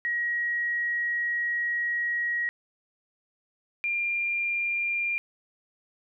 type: tone pair in turn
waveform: sine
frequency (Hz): 1900 / 2394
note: A#6 / D7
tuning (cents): +33 / +33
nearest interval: major third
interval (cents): 400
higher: second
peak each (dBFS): -25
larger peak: neither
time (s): 0.05-2.49 / 3.84-5.18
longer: first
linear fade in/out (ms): 0
effects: none